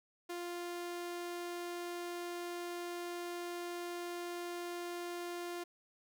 sawtooth tone, 349.2 Hz, F4, in tune, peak -36 dBFS, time 0.29-5.64 s, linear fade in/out 10 ms, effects none

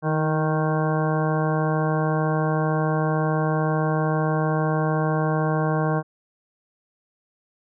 harmonic tone with a mistuned harmonic, 155.56 Hz, D#3, in tune, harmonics 1 / 2 / 3 / 4 / 5 / 6 / 7 / 9 / 10, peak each -22 / -29 / -28 / -29 / -30 / -35 / -31 / -37 / -35 dBFS, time 0.02-6.03 s, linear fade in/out 50 ms, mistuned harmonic 2, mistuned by +35 cents, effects none

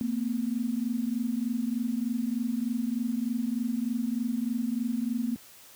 sine tone pair together, 227.6 / 250.9 Hz, A#3 / B3, -41 / +28 cents, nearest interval major second, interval 169 cents, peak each -29 / -30 dBFS, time 0.01-5.36 s, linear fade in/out 0 ms, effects white hiss -52 dBFS RMS until 5.75 s + high-pass 60 Hz 12 dB/octave

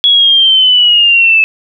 sine linear sweep, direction down, 3369 to 2604 Hz, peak -4 dBFS, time 0.04-1.44 s, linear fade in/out 0 ms, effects none

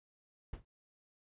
brown noise with exponential decay, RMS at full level -37 dBFS, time 0.53-0.65 s, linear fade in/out 5 ms, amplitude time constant 26 ms, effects resampled to 8000 Hz

